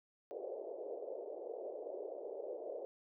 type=band-pass noise; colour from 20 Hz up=white; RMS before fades=-45 dBFS; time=0.31-2.85 s; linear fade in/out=0 ms; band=380 to 620 Hz; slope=48 dB/octave; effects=none